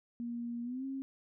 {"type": "tone with pitch glide", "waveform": "sine", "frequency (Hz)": [236.9, 269], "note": ["A#3", "C4"], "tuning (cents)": [28, 48], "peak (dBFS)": -36, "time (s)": [0.2, 1.02], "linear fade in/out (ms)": 0, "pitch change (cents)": 220, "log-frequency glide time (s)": [0.63, 0.85], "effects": []}